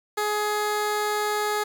15% pulse tone, 420 Hz, G#4, 19 cents sharp, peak -17 dBFS, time 0.17-1.64 s, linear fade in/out 10 ms, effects 8-bit

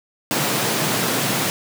pink high-pass noise, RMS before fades -21 dBFS, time 0.31-1.5 s, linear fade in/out 0 ms, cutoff 110 Hz, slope 96 dB/octave, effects none

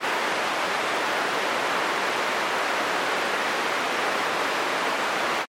white band-pass noise, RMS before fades -25 dBFS, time 0-5.46 s, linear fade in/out 50 ms, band 340 to 1700 Hz, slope 12 dB/octave, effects MP3 64 kbps

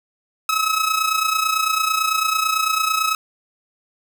sawtooth tone with amplitude modulation, 1285 Hz, E6, 45 cents flat, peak -11 dBFS, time 0.49-3.15 s, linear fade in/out 2 ms, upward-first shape sine, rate 29 Hz, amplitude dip 65%, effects none

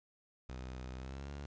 sawtooth tone with pitch glide, 63.6 to 70.98 Hz, C2 to C#2, -48 to +42 cents, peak -39 dBFS, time 0.49-1.46 s, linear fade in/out 0 ms, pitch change +190 cents, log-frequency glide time 0.97-1.31 s, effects resampled to 16000 Hz + 11-bit

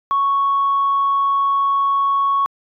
sine tone, 1108.7 Hz, C#6, in tune, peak -13 dBFS, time 0.11-2.46 s, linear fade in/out 0 ms, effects tanh soft clip ceiling -10 dBFS

